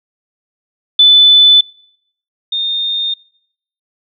sine tone pair in turn, 3500 / 3651 Hz, A7 / A#7, -10 / -37 cents, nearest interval minor second, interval 73 cents, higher second, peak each -3 / -14 dBFS, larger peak first, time 0.99-1.61 / 2.52-3.14 s, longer neither, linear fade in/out 5 ms, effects noise-tail reverb RT60 0.7 s tail -25 dB re dry

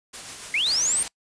white noise with tremolo, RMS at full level -36 dBFS, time 0.13-0.75 s, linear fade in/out 10 ms, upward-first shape sine, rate 7 Hz, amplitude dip 30%
sine linear sweep, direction up, 2036 to 9010 Hz, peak -20 dBFS, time 0.54-1.03 s, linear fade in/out 2 ms
white noise, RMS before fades -32 dBFS, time 0.66-1.08 s, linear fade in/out 2 ms
effects noise-tail reverb RT60 0.1 s tail -24 dB re dry + resampled to 22050 Hz

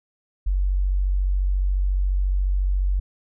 sine tone, 47.12 Hz, F#1, 32 cents sharp, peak -18 dBFS, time 0.46-3 s, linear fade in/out 10 ms, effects none

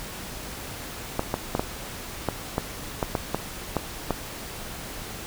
clicks, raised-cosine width 1 ms, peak -9 dBFS, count 11, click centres 1.194 / 1.341 / 1.551 / 1.595 / 2.287 / 2.581 / 3.028 / 3.152 / 3.346 / 3.767 / 4.107 s, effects pink hiss -37 dBFS RMS until 5.26 s

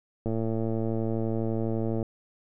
click train, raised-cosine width 2 ms, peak -17 dBFS, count 199, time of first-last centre 0.26-2.028 s, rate 112 Hz, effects none

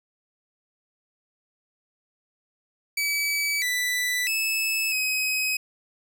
sawtooth tone with pitch steps, 2291 / 1981 / 2610 / 2532 Hz, D7 / B6 / E7 / D#7, -44 / +5 / -18 / +30 cents, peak -20 dBFS, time 2.97-5.57 s, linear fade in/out 5 ms, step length 650 ms, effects none

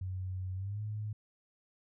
sine tone with pitch glide, 93 to 106.21 Hz, F#2 to G#2, +9 to +39 cents, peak -35 dBFS, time 0.01-1.13 s, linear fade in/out 5 ms, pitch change +230 cents, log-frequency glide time 0.55-0.81 s, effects none

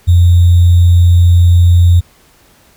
sine tone with sample-and-hold, 87.31 Hz, F2, in tune, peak -3 dBFS, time 0.07-2.01 s, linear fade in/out 20 ms, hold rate 3675 Hz, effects pink hiss -47 dBFS RMS until 2.76 s

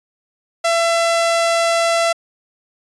sawtooth tone, 672 Hz, E5, 33 cents sharp, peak -10 dBFS, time 0.64-2.13 s, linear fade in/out 10 ms, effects resampled to 22050 Hz

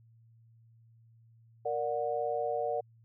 sine chord, Bb augmented, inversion none, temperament equal with one note detuned, 466.2 / 587.3 / 731.5 Hz, Bb4 / D5 / F#5, 0 / 0 / -20 cents, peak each -34 dBFS, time 1.65-2.81 s, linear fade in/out 10 ms, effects added 114 Hz sine -58 dBFS peak until 3.04 s

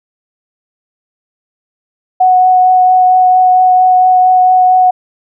sine tone with vibrato, 738 Hz, F#5, 5 cents flat, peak -4 dBFS, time 2.2-4.91 s, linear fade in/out 10 ms, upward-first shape triangle, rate 4.4 Hz, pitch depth 11 cents each way, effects none

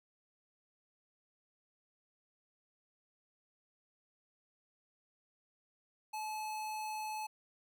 square tone, 861 Hz, A5, 38 cents flat, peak -39 dBFS, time 6.13-7.27 s, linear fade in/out 10 ms, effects none

